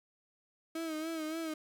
35% pulse tone with vibrato, 319 Hz, D#4, 43 cents sharp, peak -34 dBFS, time 0.75-1.54 s, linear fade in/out 5 ms, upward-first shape sine, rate 3.5 Hz, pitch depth 59 cents each way, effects none

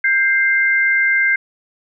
sine tone pair together, 1584.9 / 2092 Hz, G6 / C7, +19 / -1 cents, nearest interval perfect fourth, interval 480 cents, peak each -15 dBFS, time 0.04-1.36 s, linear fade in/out 5 ms, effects none

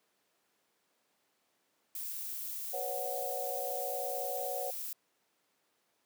violet noise, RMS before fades -40 dBFS, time 1.95-4.93 s, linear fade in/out 2 ms
sine chord, B suspended second, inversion none, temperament equal, 493.9 / 554.4 / 740 Hz, B4 / C#5 / F#5, 0 / 0 / 0 cents, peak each -41 / -39 / -39 dBFS, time 2.73-4.71 s, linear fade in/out 10 ms
effects pink hiss -75 dBFS RMS until 6.05 s + high-pass 300 Hz 12 dB/octave

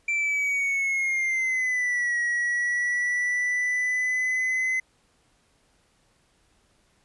triangle linear two-way sweep, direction down then up, 2349 to 1910 to 2043 Hz, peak -21 dBFS, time 0.08-4.8 s, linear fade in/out 5 ms, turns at 2.19 s, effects pink hiss -65 dBFS RMS until 7.04 s + resampled to 24000 Hz

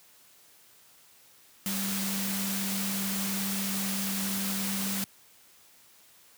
sine tone in noise, 195.7 Hz, G3, 3 cents flat, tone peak -32 dBFS, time 1.66-5.04 s, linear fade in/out 0 ms, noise white, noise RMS -33 dBFS, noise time 1.66-5.04 s, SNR -2 dB, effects white hiss -58 dBFS RMS until 6.37 s + high-pass 80 Hz 12 dB/octave

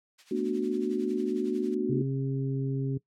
violet noise with tremolo, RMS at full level -34 dBFS, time 0.18-1.75 s, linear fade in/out 10 ms, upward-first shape sine, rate 11 Hz, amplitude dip 75%
sine chord, B minor seventh, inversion third, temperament just, 222.2 / 246.9 / 296.3 / 370.4 Hz, A3 / B3 / D4 / F#4, +17 / 0 / +15 / +2 cents, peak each -33 / -33 / -32 / -29 dBFS, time 0.31-2.02 s, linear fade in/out 5 ms
harmonic tone, 135.1 Hz, C#3, 44 cents flat, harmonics 1 / 2 / 3, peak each -28 / -34 / -38 dBFS, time 1.89-2.98 s, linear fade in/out 10 ms
effects noise-tail reverb RT60 0.1 s tail -20 dB re dry + low-pass 3000 Hz 12 dB/octave

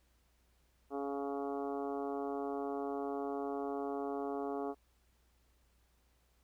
harmonic tone, 140 Hz, C#3, 18 cents sharp, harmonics 2 / 3 / 4 / 5 / 6 / 7 / 8 / 9 / 10, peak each -41 / -39 / -49 / -43 / -47 / -58 / -49 / -55 / -60 dBFS, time 0.9-4.75 s, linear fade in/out 50 ms, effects added 60 Hz sine -70 dBFS peak until 6.43 s + pink hiss -75 dBFS RMS until 6.43 s

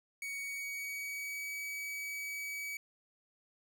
45% pulse tone with pitch glide, 2241 to 2276 Hz, C#7 to C#7, +18 to +45 cents, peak -38 dBFS, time 0.22-2.77 s, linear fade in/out 2 ms, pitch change +27 cents, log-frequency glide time 0.4-1.49 s, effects none

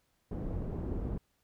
pink low-pass noise, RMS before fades -36 dBFS, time 0.31-1.18 s, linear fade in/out 5 ms, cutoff 360 Hz, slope 12 dB/octave, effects pink hiss -75 dBFS RMS until 1.43 s

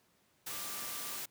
sine tone in noise, 1183 Hz, D6, 12 cents sharp, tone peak -51 dBFS, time 0.5-1.17 s, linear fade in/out 10 ms, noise white, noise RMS -41 dBFS, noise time 0.46-1.26 s, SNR -13 dB, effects pink hiss -71 dBFS RMS until 1.3 s + high-pass 100 Hz 12 dB/octave

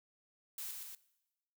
blue noise with echo, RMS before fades -43 dBFS, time 0.58-0.71 s, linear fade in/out 2 ms, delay 120 ms, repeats 2, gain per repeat -3 dB, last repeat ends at 0.95 s, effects noise-tail reverb RT60 1.0 s tail -20 dB re dry

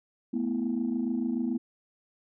sine chord, A suspended second, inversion none, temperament equal, 220 / 246.9 / 329.6 Hz, A3 / B3 / E4, 0 / 0 / 0 cents, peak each -31 / -28 / -33 dBFS, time 0.33-1.58 s, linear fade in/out 10 ms, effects tanh soft clip ceiling -20 dBFS

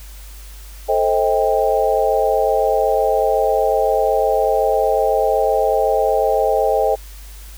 sine chord, A half-diminished seventh, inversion none, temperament just, 440 / 528 / 633.6 / 792 Hz, A4 / C5 / Eb5 / G5, 0 / +16 / +31 / +18 cents, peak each -19 dBFS, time 0.88-6.96 s, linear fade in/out 20 ms, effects added 50 Hz sine -34 dBFS peak until 7.57 s + white hiss -43 dBFS RMS until 7.57 s

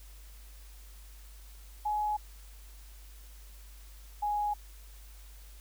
sine tone pair in turn, 842 / 831.4 Hz, G#5 / G#5, +24 / +2 cents, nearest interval unison, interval 22 cents, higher first, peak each -28 dBFS, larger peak neither, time 1.85-2.17 / 4.22-4.54 s, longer neither, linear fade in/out 10 ms, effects added 50 Hz sine -48 dBFS peak until 5.6 s + white hiss -58 dBFS RMS until 5.6 s

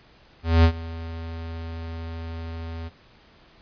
square tone with ADSR envelope, 82.41 Hz, E2, in tune, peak -12 dBFS, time 0.43-2.9 s, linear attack 210 ms, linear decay 78 ms, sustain -20 dB, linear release 31 ms, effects pink hiss -54 dBFS RMS until 3.61 s + resampled to 11025 Hz

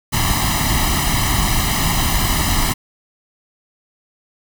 pink noise with comb filter, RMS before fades -17 dBFS, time 0.12-2.74 s, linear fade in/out 20 ms, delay 1 ms, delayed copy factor +0.85, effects none

